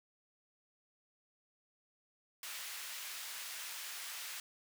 pink high-pass noise, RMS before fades -45 dBFS, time 2.43-4.4 s, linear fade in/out 2 ms, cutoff 1700 Hz, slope 12 dB/octave, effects none

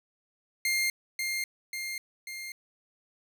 sawtooth tone with echo, 2114 Hz, C7, 17 cents sharp, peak -22 dBFS, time 0.65-0.9 s, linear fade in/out 2 ms, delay 540 ms, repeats 3, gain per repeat -4 dB, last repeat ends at 2.52 s, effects none

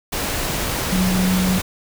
sine tone in noise, 185 Hz, F#3, in tune, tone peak -16 dBFS, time 0.92-1.59 s, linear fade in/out 10 ms, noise pink, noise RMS -23 dBFS, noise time 0.12-1.62 s, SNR +4 dB, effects none

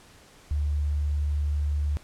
sine tone, 73.42 Hz, D2, in tune, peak -23 dBFS, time 0.51-1.97 s, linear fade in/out 0 ms, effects pink hiss -53 dBFS RMS until 2.03 s + low-pass 10000 Hz 12 dB/octave

